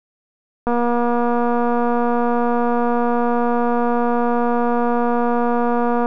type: click train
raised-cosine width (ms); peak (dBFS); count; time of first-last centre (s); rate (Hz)
1; -7; 1289; 0.67-6.059; 239
effects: none